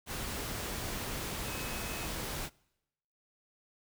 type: tone in noise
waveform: sine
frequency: 2554 Hz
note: D#7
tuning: 45 cents sharp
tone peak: -46 dBFS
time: 1.44-2.1 s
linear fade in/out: 50 ms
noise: pink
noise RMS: -38 dBFS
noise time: 0.06-2.5 s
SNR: -11 dB
effects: noise-tail reverb RT60 0.9 s tail -25 dB re dry